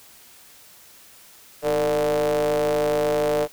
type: ring-modulated tone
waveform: square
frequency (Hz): 70.8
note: C#2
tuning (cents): +37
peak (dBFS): -17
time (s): 1.62-3.48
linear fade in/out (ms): 50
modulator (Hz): 522
effects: white hiss -49 dBFS RMS until 3.52 s